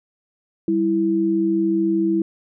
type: tone pair together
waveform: sine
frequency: 195.8 / 329.3 Hz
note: G3 / E4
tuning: -2 / -2 cents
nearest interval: major sixth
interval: 900 cents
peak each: -23 / -17 dBFS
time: 0.68-2.22 s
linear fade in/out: 2 ms
effects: none